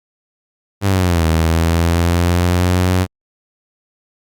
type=linear two-way sweep; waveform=sawtooth; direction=down then up; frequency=101.3 to 80.3 to 92.4 Hz; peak=-8 dBFS; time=0.81-3.07 s; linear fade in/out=50 ms; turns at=1.26 s; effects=Opus 48 kbps